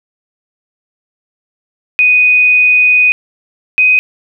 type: tone pair in turn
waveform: sine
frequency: 2489 / 2506 Hz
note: D#7 / D#7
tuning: 0 / +12 cents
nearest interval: unison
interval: 12 cents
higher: second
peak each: -5 dBFS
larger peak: neither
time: 1.99-3.12 / 3.78-3.99 s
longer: first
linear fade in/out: 0 ms
effects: none